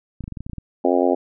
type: clicks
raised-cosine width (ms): 5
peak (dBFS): -19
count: 10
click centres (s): 0.207 / 0.24 / 0.279 / 0.323 / 0.372 / 0.406 / 0.465 / 0.497 / 0.533 / 0.583
type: harmonic tone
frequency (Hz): 88.8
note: F2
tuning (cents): +29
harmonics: 3 / 4 / 5 / 6 / 7 / 8 / 9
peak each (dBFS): -21 / -21 / -23 / -23 / -23 / -26 / -26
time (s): 0.84-1.15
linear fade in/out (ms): 10
effects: none